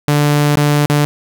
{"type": "tone with dropouts", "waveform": "sawtooth", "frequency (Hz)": 146.83, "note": "D3", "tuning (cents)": 0, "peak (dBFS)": -6, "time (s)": [0.08, 1.05], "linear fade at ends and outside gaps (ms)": 0, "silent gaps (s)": [[0.557, 0.572], [0.859, 0.899]], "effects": []}